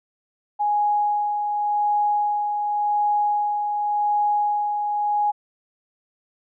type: tone with tremolo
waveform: sine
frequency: 830.6 Hz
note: G#5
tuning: in tune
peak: -17 dBFS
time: 0.59-5.32 s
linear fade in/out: 20 ms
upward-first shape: sine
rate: 0.89 Hz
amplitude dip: 40%
effects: none